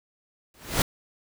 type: noise with exponential growth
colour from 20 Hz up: pink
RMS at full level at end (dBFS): -19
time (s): 0.54-0.82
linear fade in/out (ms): 2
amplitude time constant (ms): 59
effects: none